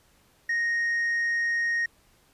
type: tone with tanh clipping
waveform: sine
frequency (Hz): 1864.7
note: A#6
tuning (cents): 0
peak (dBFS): -24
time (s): 0.49-1.86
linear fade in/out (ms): 5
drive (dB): 2
effects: pink hiss -62 dBFS RMS until 2.33 s + resampled to 32000 Hz